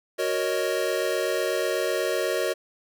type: chord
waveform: square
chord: D# minor seventh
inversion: first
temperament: equal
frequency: 370 / 466.2 / 554.4 / 622.3 Hz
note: F#4 / A#4 / C#5 / D#5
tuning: 0 / 0 / 0 / 0 cents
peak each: -30 dBFS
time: 0.18-2.54 s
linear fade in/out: 20 ms
effects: none